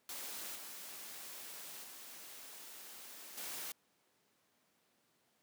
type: noise with level steps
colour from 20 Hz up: white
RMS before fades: -45 / -49 / -52 / -44 dBFS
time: 0.09-3.72 s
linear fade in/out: 2 ms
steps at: 0.55 / 1.83 / 3.37 s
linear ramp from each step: 10 ms
effects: pink hiss -75 dBFS RMS until 5.42 s + high-pass 200 Hz 12 dB/octave